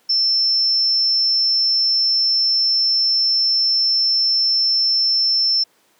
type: tone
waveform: sine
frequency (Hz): 5340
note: E8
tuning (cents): +22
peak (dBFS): -14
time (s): 0.09-5.64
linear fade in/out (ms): 10
effects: pink hiss -58 dBFS RMS until 5.99 s + high-pass 300 Hz 12 dB/octave